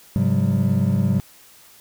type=tone cluster; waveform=triangle; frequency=102.5 / 133.2 / 181.8 / 199.7 Hz; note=G#2 / C3 / F#3 / G3; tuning=-22 / +31 / -30 / +32 cents; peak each=-20 dBFS; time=0.16-1.2 s; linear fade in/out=0 ms; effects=white hiss -49 dBFS RMS until 1.8 s